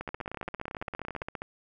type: two click trains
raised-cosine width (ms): 0.5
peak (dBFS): -22 / -20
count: 21 / 22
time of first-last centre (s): 0.09-1.22 / 0.01-1.419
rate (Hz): 17.7 / 14.9
effects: none